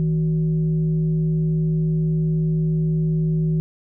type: tone with frequency modulation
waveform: sine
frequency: 159.4 Hz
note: D#3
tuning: 42 cents sharp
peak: -17 dBFS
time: 0-3.6 s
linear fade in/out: 0 ms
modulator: 213 Hz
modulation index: 0.34
effects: none